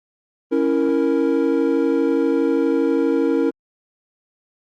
triangle chord, A# diminished, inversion first, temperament equal, 277.2 / 329.6 / 466.2 Hz, C#4 / E4 / A#4, 0 / 0 / 0 cents, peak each -18 dBFS, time 0.51-3.51 s, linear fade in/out 20 ms, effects Opus 24 kbps

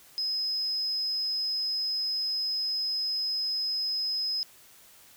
sine tone, 5080 Hz, D#8, 35 cents sharp, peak -27 dBFS, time 0.18-4.43 s, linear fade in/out 0 ms, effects white hiss -55 dBFS RMS until 5.16 s

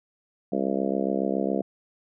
harmonic tone, 67.2 Hz, C2, 47 cents sharp, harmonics 3 / 4 / 5 / 6 / 7 / 8 / 9 / 10, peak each -29 / -30 / -31 / -32 / -32 / -33 / -34 / -34 dBFS, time 0.52-1.62 s, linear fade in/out 5 ms, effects none

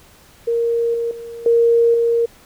sine tone with level steps, 466.2 Hz, A#4, in tune, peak -15 / -18 / -29 / -10 / -13 dBFS, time 0.47-2.26 s, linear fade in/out 10 ms, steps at 0.94 / 1.11 / 1.46 / 1.94 s, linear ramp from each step 2 ms, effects pink hiss -48 dBFS RMS until 2.45 s

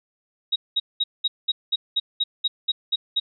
sine tone bursts, 3803 Hz, A#7, 34 cents sharp, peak -18 dBFS, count 12, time 0.52-3.2 s, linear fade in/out 10 ms, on 40 ms, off 200 ms, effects none

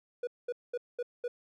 triangle tone bursts, 486.8 Hz, B4, 25 cents flat, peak -29 dBFS, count 5, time 0.23-1.28 s, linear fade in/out 5 ms, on 42 ms, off 210 ms, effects none

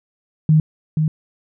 sine tone with echo, 155.56 Hz, D#3, in tune, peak -9 dBFS, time 0.49-0.6 s, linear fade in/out 2 ms, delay 480 ms, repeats 1, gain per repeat -5 dB, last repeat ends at 1.08 s, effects none

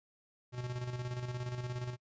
square tone with tremolo, 123.47 Hz, B2, in tune, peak -36 dBFS, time 0.52-1.97 s, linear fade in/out 50 ms, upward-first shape square, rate 17 Hz, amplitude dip 50%, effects noise-tail reverb RT60 0.1 s tail -25 dB re dry + resampled to 16000 Hz

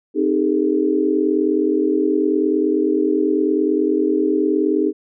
sine chord, A half-diminished seventh, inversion first, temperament equal with one note detuned, 261.6 / 311.1 / 400.9 / 440 Hz, C4 / Eb4 / G4 / A4, 0 / 0 / +39 / 0 cents, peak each -23 / -18 / -19 / -24 dBFS, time 0.14-4.93 s, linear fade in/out 50 ms, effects none

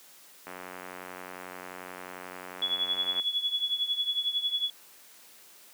click train, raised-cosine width 0.5 ms, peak -25 dBFS, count 250, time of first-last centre 0.47-3.197 s, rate 91.3 Hz
sine tone with tremolo, 3388 Hz, G#7, 34 cents sharp, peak -23 dBFS, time 2.62-4.7 s, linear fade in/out 2 ms, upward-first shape triangle, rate 11 Hz, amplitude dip 85%
effects white hiss -54 dBFS RMS until 5.73 s + high-pass 200 Hz 12 dB/octave

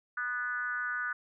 sine tone with frequency modulation, 1480 Hz, F#6, in tune, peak -31 dBFS, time 0.17-1.13 s, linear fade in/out 5 ms, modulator 254 Hz, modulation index 0.85, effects none

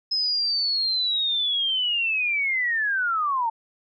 sine linear sweep, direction down, 5140 to 881 Hz, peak -21 dBFS, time 0.11-3.5 s, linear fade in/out 10 ms, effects none

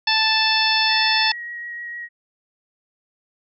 harmonic tone, 880 Hz, A5, in tune, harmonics 1 / 2 / 3 / 4 / 5 / 6, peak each -23 / -23 / -23 / -23 / -23 / -23 dBFS, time 0.07-1.32 s, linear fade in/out 5 ms
sine tone with vibrato, 1900 Hz, A#6, 33 cents sharp, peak -29 dBFS, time 0.87-2.09 s, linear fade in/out 50 ms, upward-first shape sine, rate 6.6 Hz, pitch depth 9 cents each way
effects none

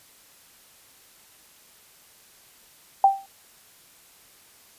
sine tone with exponential decay, 784 Hz, G5, in tune, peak -9 dBFS, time 3.04-3.26 s, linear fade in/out 2 ms, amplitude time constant 47 ms, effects white hiss -54 dBFS RMS until 4.78 s + resampled to 32000 Hz

